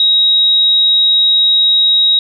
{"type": "tone", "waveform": "sine", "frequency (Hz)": 3804, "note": "A#7", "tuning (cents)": 34, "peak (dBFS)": -7, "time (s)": [0, 2.19], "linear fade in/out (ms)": 2, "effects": []}